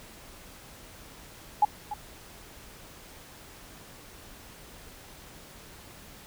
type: tone with echo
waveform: sine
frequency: 837 Hz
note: G#5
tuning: 13 cents sharp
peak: -16 dBFS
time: 1.62-1.65 s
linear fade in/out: 5 ms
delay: 290 ms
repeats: 1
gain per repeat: -14 dB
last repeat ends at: 1.94 s
effects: pink hiss -49 dBFS RMS until 6.26 s